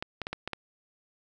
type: clicks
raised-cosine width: 0.3 ms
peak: -17 dBFS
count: 6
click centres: 0.025 / 0.217 / 0.269 / 0.33 / 0.476 / 0.533 s
effects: none